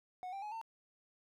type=tone with pitch steps; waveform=triangle; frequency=733 / 785.6 / 842 / 902.4 Hz; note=F#5 / G5 / G#5 / A5; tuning=-16 / +4 / +24 / +44 cents; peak=-39 dBFS; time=0.23-0.614 s; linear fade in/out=0 ms; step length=96 ms; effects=none

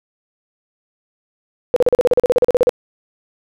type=tone bursts; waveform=sine; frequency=493.9 Hz; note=B4; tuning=in tune; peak=-8 dBFS; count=16; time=1.74-2.693 s; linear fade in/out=0 ms; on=23 ms; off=39 ms; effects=none

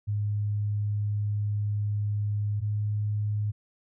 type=tone pair in turn; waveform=sine; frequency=103.83 / 104.79 Hz; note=G#2 / G#2; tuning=0 / +16 cents; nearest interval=unison; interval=16 cents; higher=second; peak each=-25 dBFS; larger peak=neither; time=0.07-2.61 / 2.61-3.52 s; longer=first; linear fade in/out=20 ms; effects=none

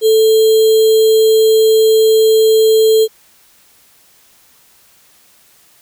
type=tone with sample-and-hold; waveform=sine; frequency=440 Hz; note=A4; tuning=in tune; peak=-6 dBFS; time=0.01-3.08 s; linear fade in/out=50 ms; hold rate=3675 Hz; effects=white hiss -49 dBFS RMS until 5.81 s

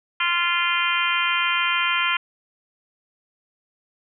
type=harmonic tone; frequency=346.6 Hz; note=F4; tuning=13 cents flat; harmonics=3 / 4 / 5 / 6 / 7 / 8 / 9; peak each=-26 / -25 / -30 / -27 / -26 / -29 / -27 dBFS; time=0.2-2.17 s; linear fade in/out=5 ms; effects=none

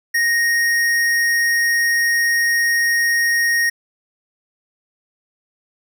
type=tone with tanh clipping; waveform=sine; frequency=1864.7 Hz; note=A#6; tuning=in tune; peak=-16 dBFS; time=0.14-3.7 s; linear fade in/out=10 ms; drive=18 dB; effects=none

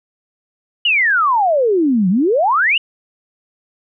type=exponential two-way sweep; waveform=sine; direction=down then up; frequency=2981 to 174.61 to 2981 Hz; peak=-11 dBFS; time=0.85-2.78 s; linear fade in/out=5 ms; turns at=2.09 s; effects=none

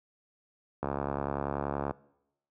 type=click train; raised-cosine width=1 ms; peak=-17 dBFS; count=77; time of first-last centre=0.83-1.91 s; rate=70.4 Hz; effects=noise-tail reverb RT60 0.8 s tail -21 dB re dry + high-pass 80 Hz 12 dB/octave

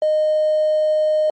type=tone with hard clipping; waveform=triangle; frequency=616 Hz; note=D#5; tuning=17 cents flat; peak=-14 dBFS; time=0.02-1.3 s; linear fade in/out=2 ms; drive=3 dB; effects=MP3 32 kbps

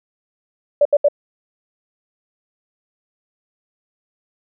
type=tone bursts; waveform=sine; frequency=580 Hz; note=D5; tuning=22 cents flat; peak=-9 dBFS; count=3; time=0.81-1.085 s; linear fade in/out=5 ms; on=43 ms; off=73 ms; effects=none

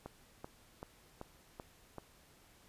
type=click train; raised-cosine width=1 ms; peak=-30 dBFS; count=6; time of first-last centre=0.06-1.983 s; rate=2.6 Hz; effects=pink hiss -64 dBFS RMS until 2.68 s + resampled to 32000 Hz

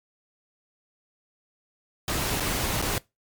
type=noise with dropouts; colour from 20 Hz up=pink; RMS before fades=-27 dBFS; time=2.08-2.98 s; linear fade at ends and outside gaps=1 ms; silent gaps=2.399-2.404 / 2.817-2.824 s; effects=noise-tail reverb RT60 0.2 s tail -21 dB re dry + MP3 96 kbps

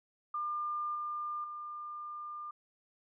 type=tone with level steps; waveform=sine; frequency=1200 Hz; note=D6; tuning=37 cents sharp; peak=-33 / -35 / -40 dBFS; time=0.34-2.51 s; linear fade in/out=5 ms; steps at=0.95 / 1.44 s; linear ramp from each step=2 ms; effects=none

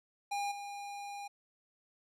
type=tone with level steps; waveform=square; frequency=809 Hz; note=G#5; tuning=46 cents flat; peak=-34 / -42 dBFS; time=0.31-1.28 s; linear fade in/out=10 ms; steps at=0.51 s; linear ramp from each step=10 ms; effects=low-pass 10000 Hz 12 dB/octave

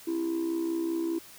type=tone with amplitude modulation; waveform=sine; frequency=332.1 Hz; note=E4; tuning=13 cents sharp; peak=-22 dBFS; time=0.07-1.19 s; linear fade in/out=10 ms; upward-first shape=sine; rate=65.1 Hz; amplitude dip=70%; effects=tanh soft clip ceiling -24 dBFS + white hiss -50 dBFS RMS until 1.38 s

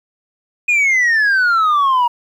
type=exponential sweep; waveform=sine; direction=down; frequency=2489 to 942 Hz; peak=-8 dBFS; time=0.68-2.08 s; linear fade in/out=10 ms; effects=tanh soft clip ceiling -10 dBFS + 8-bit

